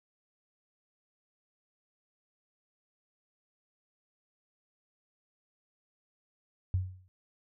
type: tone with exponential decay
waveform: sine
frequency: 92.5 Hz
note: F#2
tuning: in tune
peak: -23 dBFS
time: 6.74-7.08 s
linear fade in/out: 0 ms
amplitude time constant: 73 ms
effects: none